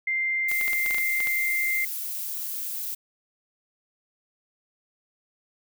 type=tone; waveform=sine; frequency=2093 Hz; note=C7; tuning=in tune; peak=-23 dBFS; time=0.07-1.85 s; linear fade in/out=5 ms
type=noise; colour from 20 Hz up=violet; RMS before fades=-32 dBFS; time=0.48-2.95 s; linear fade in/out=10 ms
type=clicks; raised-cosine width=0.2 ms; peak=-17 dBFS; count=10; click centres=0.515 / 0.612 / 0.68 / 0.732 / 0.862 / 0.909 / 0.946 / 0.983 / 1.204 / 1.272 s
effects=none